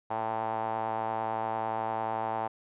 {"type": "tone with band-pass filter", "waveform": "sawtooth", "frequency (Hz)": 111.4, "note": "A2", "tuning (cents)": 22, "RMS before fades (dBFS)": -32, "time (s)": [0.1, 2.48], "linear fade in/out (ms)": 10, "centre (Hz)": 830, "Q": 4.6, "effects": ["resampled to 8000 Hz"]}